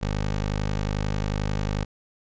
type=tone; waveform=15% pulse; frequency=51.2 Hz; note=G#1; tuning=24 cents flat; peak=-18 dBFS; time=0.01-1.85 s; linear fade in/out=20 ms; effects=resampled to 16000 Hz